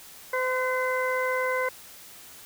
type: harmonic tone with a mistuned harmonic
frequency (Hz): 512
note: C5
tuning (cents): -38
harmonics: 1 / 2 / 3 / 4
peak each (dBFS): -27 / -30 / -32 / -31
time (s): 0.33-1.69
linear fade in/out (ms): 5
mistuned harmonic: 3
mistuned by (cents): -21
effects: white hiss -47 dBFS RMS until 2.45 s